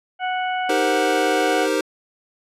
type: harmonic tone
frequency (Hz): 738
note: F#5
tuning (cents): -5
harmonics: 1 / 2 / 3 / 4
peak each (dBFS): -22 / -28 / -32 / -34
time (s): 0.19-1.68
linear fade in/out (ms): 50
type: chord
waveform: square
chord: C minor seventh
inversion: first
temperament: equal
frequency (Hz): 311.1 / 392 / 466.2 / 523.3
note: Eb4 / G4 / Bb4 / C5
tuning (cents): 0 / 0 / 0 / 0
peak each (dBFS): -25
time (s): 0.69-1.81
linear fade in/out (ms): 5
effects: low-pass 11000 Hz 12 dB/octave